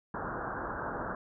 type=low-pass noise; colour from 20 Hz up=white; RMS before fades=-37 dBFS; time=0.14-1.15 s; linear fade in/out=2 ms; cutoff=1600 Hz; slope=96 dB/octave; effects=none